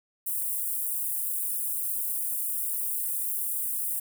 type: high-pass noise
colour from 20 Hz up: white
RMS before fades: -30 dBFS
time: 0.26-4 s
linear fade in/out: 10 ms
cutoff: 8800 Hz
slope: 48 dB/octave
effects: none